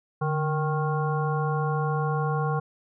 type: harmonic tone with a mistuned harmonic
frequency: 155.56 Hz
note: D#3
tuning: in tune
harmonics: 1 / 3 / 5 / 7 / 9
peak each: -25 / -31 / -32 / -32 / -37 dBFS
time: 0.21-2.6 s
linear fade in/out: 10 ms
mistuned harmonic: 1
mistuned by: -90 cents
effects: none